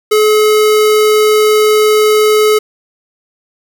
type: tone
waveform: square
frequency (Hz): 427.2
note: G#4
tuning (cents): +49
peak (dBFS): -7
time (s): 0.11-2.59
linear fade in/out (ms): 10
effects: 7-bit